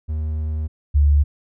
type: tone pair in turn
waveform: triangle / sine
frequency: 77.4 / 72.48 Hz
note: D#2 / D2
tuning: -9 / -22 cents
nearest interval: minor second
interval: 113 cents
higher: first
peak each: -19 / -11 dBFS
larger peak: second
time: 0.08-0.68 / 0.94-1.24 s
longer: first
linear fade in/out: 20 ms
effects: none